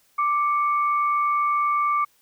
sine tone pair together, 1174.7 / 2218 Hz, D6 / C#7, 0 / 0 cents, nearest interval major seventh, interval 1100 cents, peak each -19 / -31 dBFS, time 0.18-2.05 s, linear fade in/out 10 ms, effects white hiss -62 dBFS RMS until 2.21 s

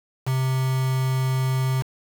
triangle tone with quantisation, 130.81 Hz, C3, in tune, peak -18 dBFS, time 0.26-1.83 s, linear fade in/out 20 ms, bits 5, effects none

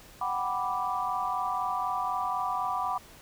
sine chord, G major seventh, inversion third, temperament equal, 740 / 784 / 987.8 / 1174.7 Hz, F#5 / G5 / B5 / D6, 0 / 0 / 0 / 0 cents, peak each -33 / -37 / -32 / -32 dBFS, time 0.21-2.98 s, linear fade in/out 5 ms, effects pink hiss -52 dBFS RMS until 3.21 s

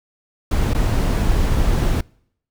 brown noise with dropouts, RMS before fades -17 dBFS, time 0.51-2.01 s, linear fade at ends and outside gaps 5 ms, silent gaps 0.736-0.746 s, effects noise-tail reverb RT60 0.7 s tail -26 dB re dry

